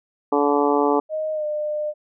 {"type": "harmonic tone", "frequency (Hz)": 144.4, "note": "D3", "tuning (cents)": -29, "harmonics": [2, 3, 4, 5, 6, 7, 8], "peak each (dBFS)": [-22, -20, -26, -26, -23, -28, -27], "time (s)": [0.32, 1], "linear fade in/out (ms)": 5}
{"type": "tone with pitch glide", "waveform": "sine", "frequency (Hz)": [623, 602.1], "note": ["D#5", "D5"], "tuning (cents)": [2, 43], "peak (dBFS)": -22, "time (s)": [1.09, 1.94], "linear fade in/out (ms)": 50, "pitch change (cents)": -59, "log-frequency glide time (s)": [1.33, 1.45]}
{"effects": []}